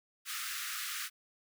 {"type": "high-pass noise", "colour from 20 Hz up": "pink", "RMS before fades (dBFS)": -39, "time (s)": [0.25, 1.1], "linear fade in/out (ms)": 50, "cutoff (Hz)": 1200, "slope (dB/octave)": 96, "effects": []}